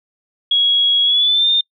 sine tone with pitch glide, 3322 to 3623 Hz, G#7 to A7, 0 to +50 cents, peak -11 dBFS, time 0.51-1.61 s, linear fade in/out 5 ms, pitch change +150 cents, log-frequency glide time 1.04-1.49 s, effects noise-tail reverb RT60 0.1 s tail -26 dB re dry

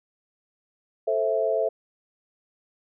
sine chord, A minor, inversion none, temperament just, 440 / 528 / 660 Hz, A4 / C5 / E5, 0 / +16 / +2 cents, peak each -26 / -27 / -24 dBFS, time 1.07-1.69 s, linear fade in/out 10 ms, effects none

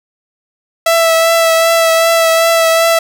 sawtooth tone with vibrato, 659.3 Hz, E5, in tune, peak -4 dBFS, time 0.86-2.99 s, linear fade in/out 5 ms, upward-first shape triangle, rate 2.6 Hz, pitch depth 22 cents each way, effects none

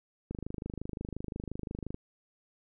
click train, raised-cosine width 3 ms, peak -24 dBFS, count 43, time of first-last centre 0.31-1.944 s, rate 25.7 Hz, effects none

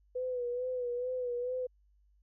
sine tone with vibrato, 495.8 Hz, B4, 7 cents sharp, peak -32 dBFS, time 0.15-1.67 s, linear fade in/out 10 ms, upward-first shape sine, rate 2.3 Hz, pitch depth 50 cents each way, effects added 50 Hz sine -64 dBFS peak until 2.22 s

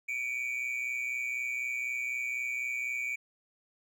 triangle tone pair together, 2281 / 2405 Hz, C#7 / D7, +49 / +41 cents, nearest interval minor second, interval 92 cents, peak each -32 / -34 dBFS, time 0.08-3.16 s, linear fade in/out 10 ms, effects none

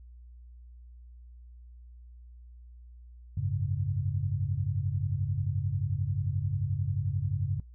sine chord, F# suspended second, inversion none, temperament equal, 92.5 / 103.83 / 138.59 Hz, F#2 / G#2 / C#3, 0 / 0 / 0 cents, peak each -32 dBFS, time 3.37-7.6 s, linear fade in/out 5 ms, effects noise-tail reverb RT60 0.1 s tail -19 dB re dry + added 60 Hz sine -47 dBFS peak until 7.74 s

